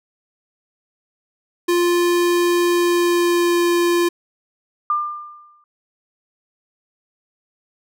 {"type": "tone with pitch glide", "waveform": "square", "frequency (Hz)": [349.2, 346.6], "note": ["F4", "F4"], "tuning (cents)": [0, -13], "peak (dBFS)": -15, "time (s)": [1.68, 4.09], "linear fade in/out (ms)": 10, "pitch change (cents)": -13, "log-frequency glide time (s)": [2.72, 3.66]}
{"type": "tone with exponential decay", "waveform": "sine", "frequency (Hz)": 1197, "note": "D6", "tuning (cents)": 33, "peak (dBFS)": -14, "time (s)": [4.9, 5.64], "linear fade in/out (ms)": 2, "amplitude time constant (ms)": 160}
{"effects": []}